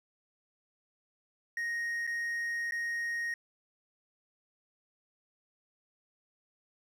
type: tone with dropouts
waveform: triangle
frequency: 1869 Hz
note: A#6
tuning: 4 cents sharp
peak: -30 dBFS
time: 1.57-3.34 s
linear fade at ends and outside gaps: 2 ms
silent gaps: 2.068-2.074 / 2.71-2.721 s
effects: none